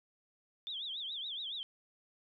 sine tone with vibrato, 3469 Hz, A7, 25 cents flat, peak -38 dBFS, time 0.67-1.63 s, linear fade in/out 0 ms, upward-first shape triangle, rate 7.1 Hz, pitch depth 220 cents each way, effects none

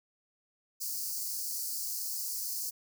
white high-pass noise, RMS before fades -36 dBFS, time 0.8-2.71 s, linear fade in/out 20 ms, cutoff 4400 Hz, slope 96 dB/octave, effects none

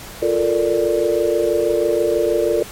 sine chord, Bb major seventh, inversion second, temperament equal, 349.2 / 440 / 466.2 / 587.3 Hz, F4 / A4 / Bb4 / D5, 0 / 0 / 0 / 0 cents, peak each -20 dBFS, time 0.22-2.63 s, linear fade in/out 5 ms, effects pink hiss -35 dBFS RMS until 2.71 s + MP3 64 kbps

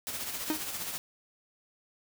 white noise with tremolo, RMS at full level -35 dBFS, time 0.07-0.98 s, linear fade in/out 0 ms, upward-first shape sine, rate 15 Hz, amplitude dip 45%
45% pulse tone with exponential decay, 310 Hz, D#4, 6 cents flat, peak -24 dBFS, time 0.5-0.64 s, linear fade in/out 1 ms, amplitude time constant 29 ms
effects none

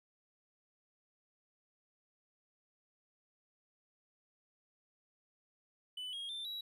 triangle tone with pitch steps, 2997 / 3268 / 3564 / 3887 Hz, F#7 / G#7 / A7 / B7, +22 / -29 / +22 / -28 cents, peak -39 dBFS, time 5.97-6.61 s, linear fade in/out 5 ms, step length 160 ms, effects none

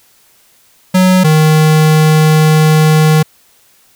square tone pair in turn, 185 / 155.57 Hz, F#3 / D#3, 0 / 0 cents, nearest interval minor third, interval 300 cents, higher first, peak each -6 dBFS, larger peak neither, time 0.94-1.24 / 1.24-3.23 s, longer second, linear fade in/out 10 ms, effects white hiss -49 dBFS RMS until 3.95 s

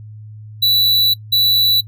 square tone pair in turn, 3951 / 3951 Hz, B7 / B7, 0 / 0 cents, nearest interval unison, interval 0 cents, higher neither, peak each -11 dBFS, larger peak neither, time 0.62-1.14 / 1.32-1.81 s, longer first, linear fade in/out 10 ms, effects noise-tail reverb RT60 0.1 s tail -23 dB re dry + added 107 Hz sine -32 dBFS peak until 1.87 s

